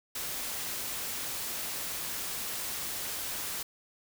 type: noise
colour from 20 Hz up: white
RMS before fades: -36 dBFS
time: 0.15-3.63 s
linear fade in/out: 5 ms
effects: none